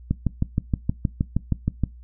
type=click train; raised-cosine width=5 ms; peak=-8 dBFS; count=12; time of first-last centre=0.11-1.837 s; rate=6.37 Hz; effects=noise-tail reverb RT60 0.2 s tail -21 dB re dry + added 60 Hz sine -41 dBFS peak until 2.03 s